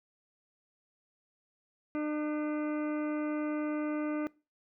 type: harmonic tone with a mistuned harmonic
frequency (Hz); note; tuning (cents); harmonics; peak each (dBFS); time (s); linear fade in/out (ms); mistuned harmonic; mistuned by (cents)
301.6; D4; +46; 1 / 2 / 3 / 4 / 5 / 7 / 8 / 9; -31 / -39 / -49 / -45 / -48 / -49 / -53 / -61; 1.95-4.27; 0; 7; -53
effects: noise-tail reverb RT60 0.3 s tail -22 dB re dry